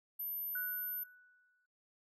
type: tone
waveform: sine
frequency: 13010 Hz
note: G#9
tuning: 37 cents flat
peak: -37 dBFS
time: 0.19-1.04 s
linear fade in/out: 10 ms
type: tone with exponential decay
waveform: sine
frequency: 1480 Hz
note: F#6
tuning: in tune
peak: -37 dBFS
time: 0.55-1.66 s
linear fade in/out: 5 ms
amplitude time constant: 240 ms
effects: noise-tail reverb RT60 0.2 s tail -18 dB re dry